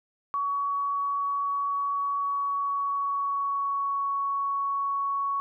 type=tone with pitch glide; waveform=sine; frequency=1126 to 1114.4 Hz; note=C#6 to C#6; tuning=+27 to +9 cents; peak=-25 dBFS; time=0.34-5.4 s; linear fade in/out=0 ms; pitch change=-18 cents; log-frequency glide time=2.24-4.09 s; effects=none